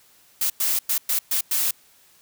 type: noise bursts at uneven times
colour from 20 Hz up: blue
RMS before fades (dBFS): -22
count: 6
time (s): 0.41-0.5 / 0.6-0.79 / 0.89-0.98 / 1.09-1.19 / 1.31-1.41 / 1.51-1.71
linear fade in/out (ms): 5
effects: white hiss -56 dBFS RMS until 2.21 s